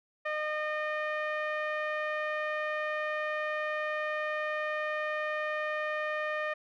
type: tone with low-pass filter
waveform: sawtooth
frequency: 610 Hz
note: D#5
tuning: 34 cents flat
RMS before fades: -33 dBFS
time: 0.25-6.54 s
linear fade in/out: 10 ms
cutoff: 2000 Hz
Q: 2.9
effects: none